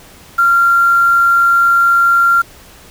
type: tone with quantisation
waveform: sine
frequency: 1382 Hz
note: F6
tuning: 19 cents flat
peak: -7 dBFS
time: 0.38-2.42 s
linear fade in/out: 10 ms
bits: 5
effects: pink hiss -40 dBFS RMS until 2.9 s